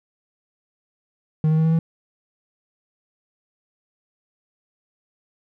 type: tone with pitch steps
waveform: triangle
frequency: 155.56 / 157.55 / 159.56 / 161.6 / 163.67 Hz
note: D#3 / D#3 / D#3 / E3 / E3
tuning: 0 / +22 / +44 / -34 / -12 cents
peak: -13 dBFS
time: 1.44-1.79 s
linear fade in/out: 2 ms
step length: 70 ms
effects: none